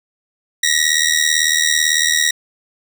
15% pulse ring-modulated tone, 1904 Hz, A#6, 36 cents sharp, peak -4 dBFS, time 0.63-2.31 s, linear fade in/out 5 ms, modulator 39 Hz, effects none

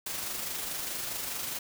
white noise with amplitude modulation, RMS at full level -34 dBFS, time 0.06-1.59 s, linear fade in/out 5 ms, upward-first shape sine, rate 24.8 Hz, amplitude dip 35%, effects none

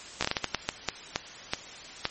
slowing click train, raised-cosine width 0.2 ms, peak -8 dBFS, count 13, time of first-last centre 0.21-2.054 s, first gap 15 ms, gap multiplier 1.38, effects white hiss -44 dBFS RMS until 2.1 s + MP3 32 kbps

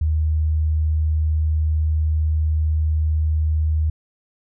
sine tone, 77.78 Hz, D#2, in tune, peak -16 dBFS, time 0.01-3.9 s, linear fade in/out 5 ms, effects none

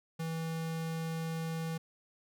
square tone, 162.9 Hz, E3, 20 cents flat, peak -35 dBFS, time 0.19-1.78 s, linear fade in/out 10 ms, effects none

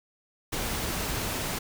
pink noise, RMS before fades -31 dBFS, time 0.52-1.59 s, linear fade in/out 10 ms, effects none

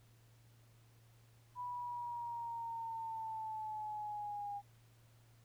sine linear sweep, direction down, 987.8 to 808 Hz, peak -40 dBFS, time 1.55-4.62 s, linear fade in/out 50 ms, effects added 115 Hz sine -63 dBFS peak until 5.44 s + pink hiss -71 dBFS RMS until 5.44 s

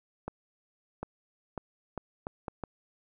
accelerating click train, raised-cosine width 1 ms, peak -21 dBFS, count 7, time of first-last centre 0.28-2.637 s, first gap 750 ms, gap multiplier 0.73, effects none

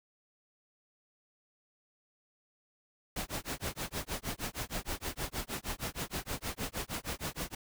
pink noise with tremolo, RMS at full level -35 dBFS, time 3.16-7.55 s, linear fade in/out 5 ms, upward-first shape sine, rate 6.4 Hz, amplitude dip 100%, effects none

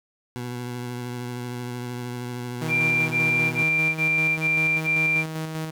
20% pulse tone with vibrato, 122.5 Hz, B2, 14 cents flat, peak -25 dBFS, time 0.36-3.63 s, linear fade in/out 0 ms, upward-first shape triangle, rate 13 Hz, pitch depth 26 cents each way
sawtooth tone with tremolo, 158.6 Hz, D#3, 33 cents sharp, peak -23 dBFS, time 2.61-5.71 s, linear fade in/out 10 ms, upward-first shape square, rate 5.1 Hz, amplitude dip 35%
sine tone bursts, 2371 Hz, D7, 16 cents sharp, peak -19 dBFS, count 6, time 2.68-5.245 s, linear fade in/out 50 ms, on 410 ms, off 21 ms
effects none

